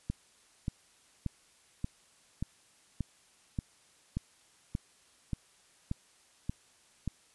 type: click train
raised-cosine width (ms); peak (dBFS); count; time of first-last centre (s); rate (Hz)
5; -20; 13; 0.1-7.077; 1.72
effects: white hiss -64 dBFS RMS until 7.34 s + resampled to 24000 Hz